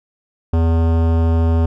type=tone with hard clipping; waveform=sine; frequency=82.41 Hz; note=E2; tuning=in tune; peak=-14 dBFS; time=0.53-1.66 s; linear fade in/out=5 ms; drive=18 dB; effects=none